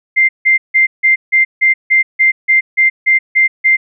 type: tone bursts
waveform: sine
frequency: 2093 Hz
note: C7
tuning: in tune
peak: -6 dBFS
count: 13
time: 0.16-3.77 s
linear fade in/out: 20 ms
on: 130 ms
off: 160 ms
effects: none